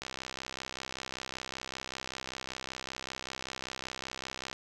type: click train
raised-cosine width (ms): 0.2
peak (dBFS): -20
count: 295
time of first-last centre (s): 0.02-4.529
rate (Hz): 65.2
effects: none